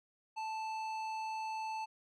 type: tone with tanh clipping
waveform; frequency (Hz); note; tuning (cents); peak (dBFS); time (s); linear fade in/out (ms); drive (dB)
triangle; 879; A5; -2; -39; 0.36-1.86; 20; 17
effects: none